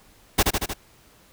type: noise with echo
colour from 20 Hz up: pink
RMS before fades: -17 dBFS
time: 0.38-0.43 s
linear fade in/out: 10 ms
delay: 77 ms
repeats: 4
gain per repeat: -3 dB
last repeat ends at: 0.738 s
effects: pink hiss -55 dBFS RMS until 1.32 s